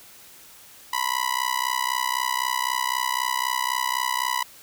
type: tone with amplitude modulation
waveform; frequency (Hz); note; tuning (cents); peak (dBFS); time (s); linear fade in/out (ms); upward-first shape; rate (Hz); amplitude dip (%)
sawtooth; 987.8; B5; 0; -15; 0.93-4.43; 5; sine; 63.9; 100
effects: white hiss -48 dBFS RMS until 4.62 s